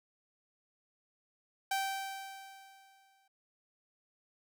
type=tone with exponential decay; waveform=sawtooth; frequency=778 Hz; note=G5; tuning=13 cents flat; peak=-26 dBFS; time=1.71-3.28 s; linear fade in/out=5 ms; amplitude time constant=340 ms; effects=none